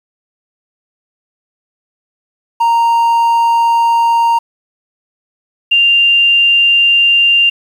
triangle / sine tone pair in turn, 929 / 2790 Hz, A#5 / F7, -6 / -2 cents, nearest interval octave + perfect fifth, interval 1904 cents, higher second, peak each -6 dBFS, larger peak neither, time 2.6-4.39 / 5.71-7.5 s, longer neither, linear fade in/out 10 ms, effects 7-bit

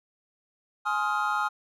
triangle chord, F minor seventh, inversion first, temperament just, 838.1 / 1047.7 / 1257.2 / 1396.9 Hz, Ab5 / C6 / Eb6 / F6, +16 / +2 / +18 / 0 cents, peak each -28 / -32 / -27 / -28 dBFS, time 0.85-1.49 s, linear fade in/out 20 ms, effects none

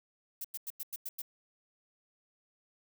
violet noise bursts, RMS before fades -39 dBFS, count 7, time 0.41-1.219 s, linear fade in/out 5 ms, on 35 ms, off 94 ms, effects none

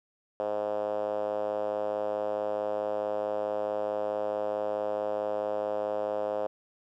5% pulse tone with band-pass filter, 104.6 Hz, G#2, 13 cents sharp, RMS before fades -31 dBFS, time 0.4-6.47 s, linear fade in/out 0 ms, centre 560 Hz, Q 4.5, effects none

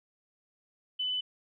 sine tone, 3005 Hz, F#7, 26 cents sharp, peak -29 dBFS, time 0.99-1.21 s, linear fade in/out 10 ms, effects none

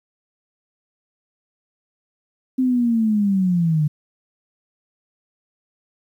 sine linear sweep, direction down, 261.6 to 146.83 Hz, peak -15 dBFS, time 2.58-3.88 s, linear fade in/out 10 ms, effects 9-bit

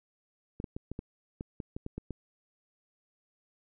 clicks, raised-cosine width 3 ms, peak -24 dBFS, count 11, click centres 0.601 / 0.642 / 0.765 / 0.916 / 0.991 / 1.409 / 1.602 / 1.765 / 1.864 / 1.98 / 2.107 s, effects none

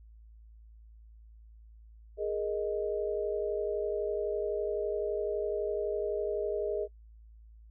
sine chord, Ab suspended second, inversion none, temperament just, 415.3 / 467.2 / 623 Hz, Ab4 / Bb4 / Eb5, 0 / +4 / +2 cents, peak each -32 / -36 / -35 dBFS, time 2.17-6.88 s, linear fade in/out 50 ms, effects noise-tail reverb RT60 0.1 s tail -24 dB re dry + added 55 Hz sine -51 dBFS peak until 7.7 s

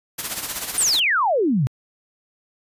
white noise with tremolo, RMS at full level -25 dBFS, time 0.18-1 s, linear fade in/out 10 ms, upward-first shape sine, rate 16 Hz, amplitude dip 60%
sine exponential sweep, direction down, 9430 to 116.54 Hz, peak -16 dBFS, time 0.78-1.67 s, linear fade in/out 0 ms
effects resampled to 32000 Hz

